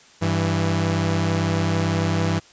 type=tone pair together; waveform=sawtooth; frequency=98 / 164.82 Hz; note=G2 / E3; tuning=0 / 0 cents; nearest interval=major sixth; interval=900 cents; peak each=-18 dBFS; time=0.21-2.4 s; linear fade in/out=20 ms; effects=white hiss -50 dBFS RMS until 2.52 s + resampled to 16000 Hz